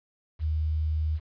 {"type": "tone with quantisation", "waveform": "sine", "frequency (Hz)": 77.78, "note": "D#2", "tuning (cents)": 0, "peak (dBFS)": -24, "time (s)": [0.39, 1.2], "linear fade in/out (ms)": 50, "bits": 9, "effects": ["resampled to 11025 Hz"]}